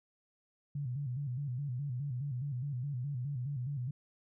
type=tone with vibrato; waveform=sine; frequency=133.2 Hz; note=C3; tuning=31 cents sharp; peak=-34 dBFS; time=0.75-3.91 s; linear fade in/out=5 ms; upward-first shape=square; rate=4.8 Hz; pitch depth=130 cents each way; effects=none